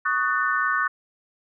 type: chord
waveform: sine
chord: D# half-diminished seventh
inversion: third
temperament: just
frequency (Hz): 1120.1 / 1244.5 / 1493.4 / 1792.1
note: C#6 / D#6 / F#6 / A6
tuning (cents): +18 / 0 / +16 / +31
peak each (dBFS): -26 / -27 / -24 / -27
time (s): 0.05-0.88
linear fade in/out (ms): 10
effects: none